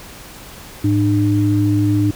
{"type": "tone pair together", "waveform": "sine", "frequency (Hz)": [106.59, 301.2], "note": ["G#2", "D4"], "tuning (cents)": [45, 44], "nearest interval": "octave + tritone", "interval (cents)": 1799, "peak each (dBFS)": -15, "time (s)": [0.84, 2.11], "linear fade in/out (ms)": 5, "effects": ["pink hiss -37 dBFS RMS until 2.15 s"]}